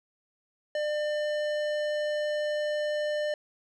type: tone with tanh clipping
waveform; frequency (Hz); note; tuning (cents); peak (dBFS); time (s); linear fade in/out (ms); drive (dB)
sine; 599; D5; +34; -29; 0.75-3.34; 2; 16
effects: none